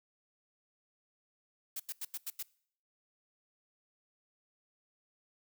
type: noise bursts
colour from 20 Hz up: blue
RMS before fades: -39 dBFS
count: 6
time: 1.76-2.428 s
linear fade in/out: 5 ms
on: 38 ms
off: 88 ms
effects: noise-tail reverb RT60 0.6 s tail -23 dB re dry